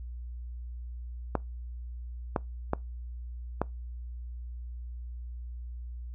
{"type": "clicks", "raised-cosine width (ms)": 1, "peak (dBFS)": -12, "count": 4, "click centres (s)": [1.353, 2.362, 2.734, 3.616], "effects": ["noise-tail reverb RT60 0.2 s tail -23 dB re dry", "added 60 Hz sine -37 dBFS peak until 6.14 s"]}